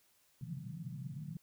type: band-pass noise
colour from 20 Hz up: pink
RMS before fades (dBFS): -44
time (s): 0.41-1.37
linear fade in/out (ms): 2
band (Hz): 130 to 180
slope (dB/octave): 48
effects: white hiss -71 dBFS RMS until 1.42 s